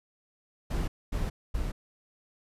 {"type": "noise bursts", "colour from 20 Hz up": "brown", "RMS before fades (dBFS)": -30, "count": 3, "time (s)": [0.7, 1.72], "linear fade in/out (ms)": 10, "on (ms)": 180, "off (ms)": 240, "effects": ["resampled to 32000 Hz"]}